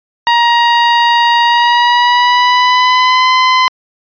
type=tone with pitch glide; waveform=sawtooth; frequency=944 to 1023.5 Hz; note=A#5 to C6; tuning=+22 to -38 cents; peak=-3 dBFS; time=0.27-3.68 s; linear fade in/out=0 ms; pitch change=+140 cents; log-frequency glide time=1.43-3.31 s; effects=resampled to 11025 Hz